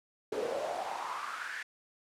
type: noise with high-pass filter sweep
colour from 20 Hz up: brown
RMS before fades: -37 dBFS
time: 0.32-1.63 s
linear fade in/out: 5 ms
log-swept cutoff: 430 to 1800 Hz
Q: 5.7
effects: low-pass 10000 Hz 12 dB/octave